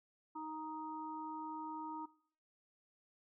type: harmonic tone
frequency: 312 Hz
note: D#4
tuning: 5 cents sharp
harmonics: 1 / 3 / 4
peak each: -47 / -44 / -51 dBFS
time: 0.35-2.06 s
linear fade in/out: 10 ms
effects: noise-tail reverb RT60 0.6 s tail -21 dB re dry